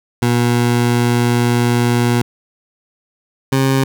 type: tone pair in turn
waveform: 20% pulse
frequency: 120 / 134.23 Hz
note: B2 / C3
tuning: -49 / +45 cents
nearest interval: major second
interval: 194 cents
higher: second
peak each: -7 dBFS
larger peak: neither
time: 0.22-2.22 / 3.52-3.84 s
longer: first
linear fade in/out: 5 ms
effects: none